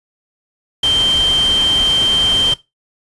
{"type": "tone in noise", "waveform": "sine", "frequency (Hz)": 3140, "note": "G7", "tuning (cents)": 2, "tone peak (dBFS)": -11, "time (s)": [0.83, 2.54], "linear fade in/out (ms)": 5, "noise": "pink", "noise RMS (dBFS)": -24, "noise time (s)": [0.83, 2.54], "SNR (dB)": 10, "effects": ["noise-tail reverb RT60 0.2 s tail -17 dB re dry", "resampled to 24000 Hz"]}